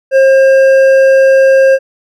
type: tone with hard clipping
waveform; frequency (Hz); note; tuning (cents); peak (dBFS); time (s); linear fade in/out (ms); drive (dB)
sine; 535; C5; +38; -5; 0.11-1.79; 50; 7
effects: none